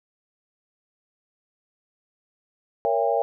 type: chord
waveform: sine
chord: A# diminished seventh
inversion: none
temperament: just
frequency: 466.2 / 559.4 / 671.3 / 805.5 Hz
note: A#4 / C#5 / E5 / G5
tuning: 0 / +16 / +31 / +47 cents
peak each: -25 dBFS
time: 2.85-3.22 s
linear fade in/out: 0 ms
effects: none